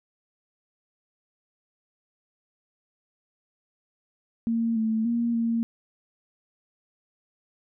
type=tone with pitch steps; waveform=sine; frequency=229.5 / 221.3 / 234.8 / 230.4 Hz; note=A#3 / A3 / A#3 / A#3; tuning=-27 / +10 / +13 / -20 cents; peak=-22 dBFS; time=4.47-5.63 s; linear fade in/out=0 ms; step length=290 ms; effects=none